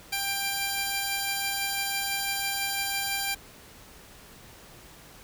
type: tone pair together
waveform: 10% pulse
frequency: 792 / 2370 Hz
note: G5 / D7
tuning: +18 / +15 cents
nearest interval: octave + perfect fifth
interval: 1897 cents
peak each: -22 dBFS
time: 0.12-3.35 s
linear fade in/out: 10 ms
effects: pink hiss -50 dBFS RMS until 5.23 s